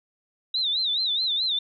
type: tone with vibrato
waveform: sine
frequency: 3800 Hz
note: A#7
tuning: 33 cents sharp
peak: -22 dBFS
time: 0.54-1.59 s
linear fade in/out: 5 ms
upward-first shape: sine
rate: 4.7 Hz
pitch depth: 150 cents each way
effects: none